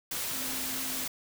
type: tone in noise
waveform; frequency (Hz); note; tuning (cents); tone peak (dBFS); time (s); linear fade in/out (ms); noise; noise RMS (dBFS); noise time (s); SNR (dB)
sine; 261.6; C4; 0; -43; 0.33-1.05; 5; white; -34; 0.11-1.08; -12
effects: none

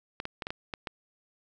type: clicks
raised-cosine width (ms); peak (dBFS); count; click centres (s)
0.3; -18; 7; 0.201 / 0.254 / 0.422 / 0.469 / 0.505 / 0.738 / 0.872
effects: none

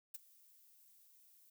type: noise with ADSR envelope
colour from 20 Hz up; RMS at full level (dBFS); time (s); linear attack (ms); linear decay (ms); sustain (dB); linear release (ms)
violet; -43; 0.14-1.5; 8; 21; -23; 7
effects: none

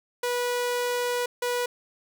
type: tone pair in turn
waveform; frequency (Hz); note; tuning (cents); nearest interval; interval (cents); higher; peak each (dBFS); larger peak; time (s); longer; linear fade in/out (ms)
sawtooth; 488.6 / 488.6; B4 / B4; -19 / -19; unison; 0; neither; -21; neither; 0.23-1.26 / 1.42-1.66; first; 5
effects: none

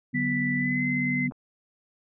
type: chord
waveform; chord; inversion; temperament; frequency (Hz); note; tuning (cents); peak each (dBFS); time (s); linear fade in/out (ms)
sine; B minor; first; equal with one note detuned; 146.83 / 188.45 / 246.9; D3 / F#3 / B3; 0 / +32 / 0; -31 / -33 / -27; 0.13-1.31; 20
type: tone with pitch glide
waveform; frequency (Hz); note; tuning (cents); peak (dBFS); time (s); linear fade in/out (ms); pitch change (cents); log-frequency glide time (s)
sine; 1975.5 to 2057; B6 to C7; 0 to -30; -27; 0.14-1.28; 20; +70; 0.56-0.84
type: clicks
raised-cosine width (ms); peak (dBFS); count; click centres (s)
1; -34 / -31; 2; 1.312 / 1.321
effects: none

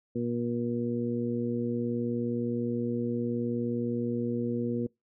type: harmonic tone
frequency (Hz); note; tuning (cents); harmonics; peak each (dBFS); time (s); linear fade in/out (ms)
119.3; A#2; +41; 1 / 2 / 3 / 4; -36 / -30 / -35 / -35; 0.15-4.87; 10
effects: noise-tail reverb RT60 0.2 s tail -25 dB re dry

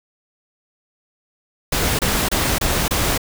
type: noise bursts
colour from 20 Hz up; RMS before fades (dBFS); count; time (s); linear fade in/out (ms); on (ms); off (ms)
pink; -19; 5; 1.72-3.178; 5; 270; 27
effects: none

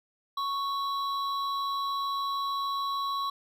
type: tone pair together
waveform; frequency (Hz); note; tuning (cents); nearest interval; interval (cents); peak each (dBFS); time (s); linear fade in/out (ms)
triangle; 1108.7 / 3949; C#6 / B7; 0 / -1; octave + minor seventh; 2199; -27 / -36; 0.37-3.3; 5
effects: none

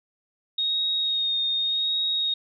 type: tone with vibrato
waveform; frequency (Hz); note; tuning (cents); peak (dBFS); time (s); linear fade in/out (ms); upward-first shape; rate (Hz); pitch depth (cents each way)
sine; 3729; A#7; 0; -22; 0.58-2.34; 5; sine; 0.86; 21
effects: none

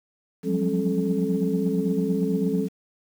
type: tone cluster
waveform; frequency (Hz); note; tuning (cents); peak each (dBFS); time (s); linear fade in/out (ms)
sine; 175.7 / 184.6 / 200.7 / 269.5 / 434; F3 / F#3 / G3 / C#4 / A4; +11 / -4 / +41 / -49 / -24; -27; 0.43-2.69; 50
effects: tanh soft clip ceiling -11 dBFS + 8-bit

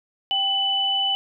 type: tone pair together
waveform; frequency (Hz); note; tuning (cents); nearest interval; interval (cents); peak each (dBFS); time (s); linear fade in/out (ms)
sine; 785 / 2991; G5 / F#7; +2 / +18; octave + major seventh; 2316; -27 / -20; 0.31-1.15; 0
effects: none

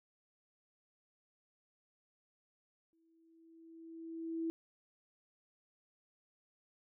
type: tone with exponential growth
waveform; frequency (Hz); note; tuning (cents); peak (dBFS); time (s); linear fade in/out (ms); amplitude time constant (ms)
sine; 327.9; E4; -9; -33; 2.93-4.5; 0; 340
effects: none

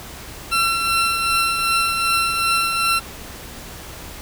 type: tone with tremolo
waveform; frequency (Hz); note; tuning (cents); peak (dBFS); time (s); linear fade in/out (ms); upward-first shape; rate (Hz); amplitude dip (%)
20% pulse; 1352; E6; +43; -10; 0.51-3; 20; triangle; 2.6; 45
effects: added 71 Hz sine -45 dBFS peak until 4.21 s + pink hiss -36 dBFS RMS until 4.21 s

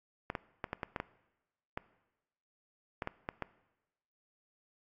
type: clicks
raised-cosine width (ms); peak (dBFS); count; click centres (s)
0.5; -20; 12; 0.301 / 0.352 / 0.642 / 0.731 / 0.832 / 0.962 / 1.001 / 1.775 / 3.022 / 3.074 / 3.289 / 3.423
effects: noise-tail reverb RT60 1.0 s tail -19 dB re dry + AAC 64 kbps

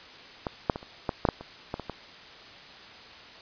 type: clicks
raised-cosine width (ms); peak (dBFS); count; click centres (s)
1; -15 / -7 / -19 / -30 / -12 / -7 / -7 / -25 / -16 / -21 / -19; 11; 0.468 / 0.698 / 0.759 / 0.829 / 1.092 / 1.252 / 1.288 / 1.41 / 1.741 / 1.797 / 1.897
effects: white hiss -47 dBFS RMS until 3.41 s + resampled to 11025 Hz

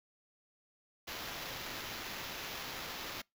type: noise with sample-and-hold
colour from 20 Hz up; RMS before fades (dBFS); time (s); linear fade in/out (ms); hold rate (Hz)
white; -43; 1.07-3.22; 10; 8820
effects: noise-tail reverb RT60 0.2 s tail -26 dB re dry

